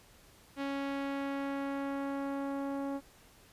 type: tone with low-pass filter sweep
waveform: sawtooth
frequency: 277.2 Hz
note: C#4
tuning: in tune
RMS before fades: -36 dBFS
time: 0.56-3.01 s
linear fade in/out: 50 ms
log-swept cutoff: 3400 to 910 Hz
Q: 0.87
effects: pink hiss -60 dBFS RMS until 3.52 s + resampled to 32000 Hz